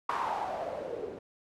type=noise with low-pass filter sweep; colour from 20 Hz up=blue; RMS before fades=-35 dBFS; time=0.09-1.19 s; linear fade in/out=5 ms; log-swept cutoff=1100 to 380 Hz; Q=5.3; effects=none